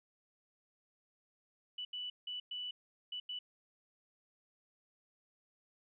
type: tone bursts at uneven times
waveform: sine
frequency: 2968 Hz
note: F#7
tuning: 5 cents sharp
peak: -39 dBFS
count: 6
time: 1.78-1.85 / 1.93-2.1 / 2.27-2.4 / 2.51-2.71 / 3.12-3.2 / 3.29-3.39 s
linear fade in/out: 5 ms
effects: none